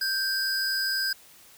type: tone pair together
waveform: square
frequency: 1568 / 4972 Hz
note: G6 / D#8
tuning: 0 / -2 cents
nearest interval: octave + minor sixth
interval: 1998 cents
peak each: -29 / -28 dBFS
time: 0.01-1.13 s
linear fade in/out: 5 ms
effects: white hiss -53 dBFS RMS until 1.57 s